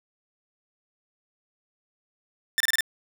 sawtooth tone bursts, 1789 Hz, A6, 28 cents sharp, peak -17 dBFS, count 5, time 2.58-2.807 s, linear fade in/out 0 ms, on 23 ms, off 28 ms, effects none

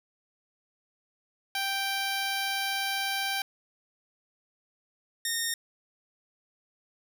10% pulse tone pair in turn, 784 / 1840.6 Hz, G5 / A#6, 0 / -22 cents, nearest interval octave + minor third, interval 1478 cents, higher second, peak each -20 / -19 dBFS, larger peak second, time 1.55-3.42 / 5.25-5.54 s, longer first, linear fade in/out 2 ms, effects none

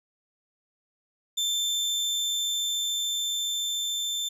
30% pulse tone with level ramp, 3553 Hz, A7, 16 cents sharp, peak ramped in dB -22 to -25 dBFS, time 1.37-4.29 s, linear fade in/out 10 ms, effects resampled to 32000 Hz

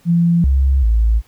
sine tone with pitch steps, 170.4 / 67.2 / 55.6 Hz, F3 / C2 / A1, -42 / +47 / +19 cents, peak -10 dBFS, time 0.05-1.22 s, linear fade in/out 50 ms, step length 390 ms, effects pink hiss -53 dBFS RMS until 1.27 s

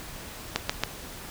clicks, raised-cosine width 0.2 ms, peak -6 dBFS, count 3, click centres 0.56 / 0.695 / 0.836 s, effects pink hiss -41 dBFS RMS until 1.3 s

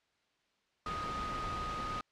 sine tone in noise, 1244.5 Hz, D#6, in tune, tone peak -37 dBFS, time 0.86-2.01 s, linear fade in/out 2 ms, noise pink, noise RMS -41 dBFS, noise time 0.86-2.01 s, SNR +1 dB, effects white hiss -75 dBFS RMS until 2.11 s + low-pass 4000 Hz 12 dB/octave

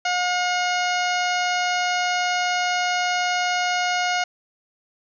harmonic tone with a mistuned harmonic, 719 Hz, F#5, 50 cents flat, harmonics 1 / 2 / 3 / 4 / 5 / 6 / 7 / 8 / 9, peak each -23 / -26 / -28 / -30 / -38 / -34 / -35 / -38 / -35 dBFS, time 0.05-4.24 s, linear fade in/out 5 ms, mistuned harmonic 5, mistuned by +21 cents, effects none

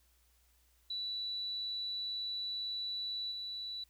sine tone with level steps, 3951 Hz, B7, in tune, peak -36 / -39 dBFS, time 0.9-3.84 s, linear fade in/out 5 ms, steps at 3.31 s, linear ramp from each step 10 ms, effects added 60 Hz sine -69 dBFS peak until 3.89 s + white hiss -72 dBFS RMS until 3.89 s

